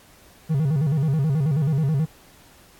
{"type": "tone with vibrato", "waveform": "triangle", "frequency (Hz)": 146.9, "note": "D3", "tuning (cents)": 1, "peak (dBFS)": -16, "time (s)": [0.49, 2.06], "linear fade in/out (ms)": 20, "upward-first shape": "square", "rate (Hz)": 9.3, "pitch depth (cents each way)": 140, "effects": ["pink hiss -52 dBFS RMS until 2.79 s", "AAC 64 kbps"]}